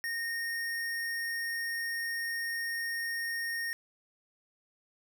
square tone, 1848 Hz, A#6, 16 cents flat, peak -33 dBFS, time 0.04-3.73 s, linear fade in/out 0 ms, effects none

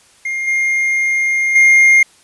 triangle tone with level steps, 2122 Hz, C7, 24 cents sharp, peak -16 / -11 / -4 dBFS, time 0.25-2.03 s, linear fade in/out 5 ms, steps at 0.47 / 1.55 s, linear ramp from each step 10 ms, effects white hiss -49 dBFS RMS until 2.23 s + resampled to 24000 Hz

